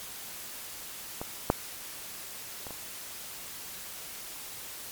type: clicks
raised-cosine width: 1 ms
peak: -20 / -7 / -27 / -27 dBFS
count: 4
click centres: 1.215 / 1.501 / 2.668 / 2.707 s
effects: white hiss -42 dBFS RMS until 4.91 s + MP3 96 kbps